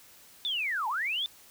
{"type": "linear two-way sweep", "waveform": "sine", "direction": "down then up", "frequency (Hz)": [3600, 822, 3600], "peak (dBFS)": -28, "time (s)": [0.45, 1.26], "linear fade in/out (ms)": 0, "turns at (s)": 0.88, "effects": ["white hiss -55 dBFS RMS until 1.5 s"]}